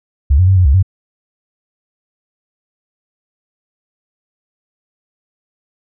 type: tone with pitch steps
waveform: sine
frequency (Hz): 69.7 / 91.6 / 95.6 / 91 / 67.8 / 94.4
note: C#2 / F#2 / G2 / F#2 / C#2 / F#2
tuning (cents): +10 / -17 / -43 / -28 / -38 / +35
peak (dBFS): -6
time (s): 0.3-0.828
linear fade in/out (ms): 10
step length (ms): 88
effects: none